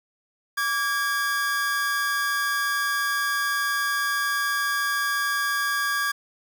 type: tone pair together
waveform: 45% pulse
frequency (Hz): 1156 / 1634.8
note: D6 / G#6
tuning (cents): -28 / -28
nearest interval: tritone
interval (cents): 600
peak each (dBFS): -28 / -24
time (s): 0.57-6.12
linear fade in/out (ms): 10
effects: none